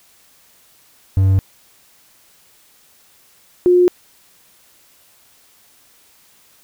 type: tone pair in turn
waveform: triangle / sine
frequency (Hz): 95.8 / 357.8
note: G2 / F4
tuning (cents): -39 / +42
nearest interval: octave + major seventh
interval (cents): 2281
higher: second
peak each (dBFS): -8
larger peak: neither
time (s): 1.17-1.39 / 3.66-3.88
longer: neither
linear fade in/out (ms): 0
effects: white hiss -52 dBFS RMS until 6.63 s